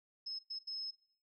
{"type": "tone bursts at uneven times", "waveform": "sine", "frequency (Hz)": 5180, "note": "E8", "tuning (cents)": -31, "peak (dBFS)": -39, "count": 3, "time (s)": [[0.26, 0.39], [0.5, 0.59], [0.67, 0.91]], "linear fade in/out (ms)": 10, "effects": ["noise-tail reverb RT60 0.5 s tail -18 dB re dry"]}